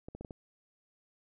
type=clicks; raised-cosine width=2 ms; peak=-30 dBFS; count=5; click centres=0.085 / 0.15 / 0.21 / 0.248 / 0.308 s; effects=none